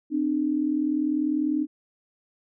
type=tone pair together; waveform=sine; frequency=261.6 / 301.7 Hz; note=C4 / D4; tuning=0 / +47 cents; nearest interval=major second; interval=247 cents; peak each=-27 / -23 dBFS; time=0.1-1.67 s; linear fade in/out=50 ms; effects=none